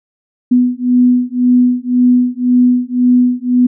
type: beating tone pair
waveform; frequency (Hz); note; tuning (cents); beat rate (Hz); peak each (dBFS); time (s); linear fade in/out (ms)
sine; 246.9 / 248.8; B3 / B3; 0 / +13; 1.9; -11; 0.51-3.67; 10
effects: none